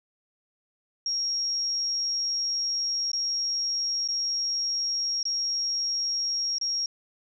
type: tone with dropouts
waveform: sine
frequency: 5588 Hz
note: F8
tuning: in tune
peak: -25 dBFS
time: 1.06-6.86 s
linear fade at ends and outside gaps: 2 ms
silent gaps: 3.117-3.132 / 4.077-4.086 / 5.23-5.253 / 6.584-6.612 s
effects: none